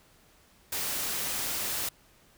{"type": "noise", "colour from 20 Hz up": "white", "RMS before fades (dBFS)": -32, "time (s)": [0.72, 1.89], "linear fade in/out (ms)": 5, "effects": ["pink hiss -61 dBFS RMS until 2.37 s"]}